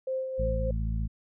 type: tone with tremolo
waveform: sine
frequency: 523.3 Hz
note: C5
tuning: in tune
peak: -27 dBFS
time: 0.07-0.71 s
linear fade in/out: 5 ms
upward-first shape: sine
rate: 3.3 Hz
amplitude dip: 45%
type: harmonic tone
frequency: 55 Hz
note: A1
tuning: in tune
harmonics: 1 / 2 / 3 / 4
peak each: -28 / -34 / -38 / -40 dBFS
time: 0.38-1.08 s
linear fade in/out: 20 ms
effects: none